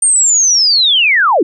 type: linear sweep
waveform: sine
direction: down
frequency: 8870 to 267.5 Hz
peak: -7 dBFS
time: 0.02-1.43 s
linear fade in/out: 5 ms
effects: none